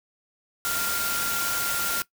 sine tone in noise, 1394 Hz, F6, 4 cents flat, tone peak -29 dBFS, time 0.65-2.02 s, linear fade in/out 0 ms, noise white, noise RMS -28 dBFS, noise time 0.65-2.02 s, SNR -4 dB, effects noise-tail reverb RT60 0.1 s tail -19 dB re dry

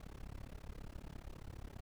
brown noise with amplitude modulation, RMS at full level -45 dBFS, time 0-1.81 s, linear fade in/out 5 ms, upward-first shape sine, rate 34.7 Hz, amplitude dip 100%, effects none

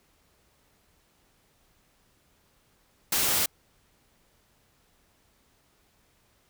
white noise, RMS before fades -25 dBFS, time 3.12-3.46 s, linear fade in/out 5 ms, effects pink hiss -66 dBFS RMS until 6.49 s

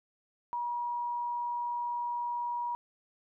sine tone, 959 Hz, A#5, 49 cents sharp, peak -31 dBFS, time 0.53-2.75 s, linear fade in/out 0 ms, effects none

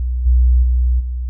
sine tone with level steps, 61.74 Hz, B1, in tune, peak -16 / -8 / -11 / -19 dBFS, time 0-1.29 s, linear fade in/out 0 ms, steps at 0.25 / 0.62 / 0.99 s, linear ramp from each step 20 ms, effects none

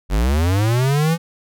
square linear sweep, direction up, 43.95 to 170.6 Hz, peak -15 dBFS, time 0.09-1.18 s, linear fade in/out 50 ms, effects none

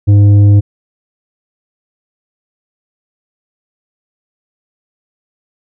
sine tone with tanh clipping, 101.9 Hz, G#2, 32 cents flat, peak -4 dBFS, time 0.07-0.61 s, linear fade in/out 20 ms, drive 7 dB, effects none

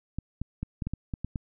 clicks, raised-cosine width 5 ms, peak -19 dBFS, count 9, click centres 0.186 / 0.416 / 0.63 / 0.822 / 0.87 / 0.936 / 1.138 / 1.246 / 1.358 s, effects none

